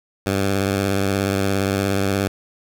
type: tone with vibrato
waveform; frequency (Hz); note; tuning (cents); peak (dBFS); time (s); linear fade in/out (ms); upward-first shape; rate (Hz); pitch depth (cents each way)
10% pulse; 98; G2; 0; -10; 0.26-2.28; 5; triangle; 17; 55
effects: none